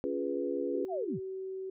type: chord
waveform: sine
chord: C# dominant seventh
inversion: none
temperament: equal with one note detuned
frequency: 279.3 / 349.2 / 415.3 / 493.9 Hz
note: C#4 / E#4 / G#4 / B4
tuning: +13 / 0 / 0 / 0 cents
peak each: -36 dBFS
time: 0.04-0.85 s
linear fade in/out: 0 ms
type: tone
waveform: sine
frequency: 380 Hz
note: F#4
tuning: 46 cents sharp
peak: -36 dBFS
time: 0.74-1.7 s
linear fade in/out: 5 ms
type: linear sweep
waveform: sine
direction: down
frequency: 784 to 75.7 Hz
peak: -32 dBFS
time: 0.88-1.2 s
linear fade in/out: 50 ms
effects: none